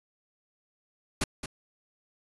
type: noise with echo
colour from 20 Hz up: pink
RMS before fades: -27 dBFS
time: 1.21-1.24 s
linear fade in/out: 5 ms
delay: 220 ms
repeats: 1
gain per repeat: -9 dB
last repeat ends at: 1.46 s
effects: resampled to 24000 Hz